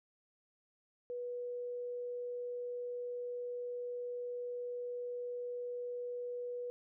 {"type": "tone", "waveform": "sine", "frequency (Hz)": 488.2, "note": "B4", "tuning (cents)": -20, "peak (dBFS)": -38, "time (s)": [1.1, 6.7], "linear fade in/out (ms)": 0, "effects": []}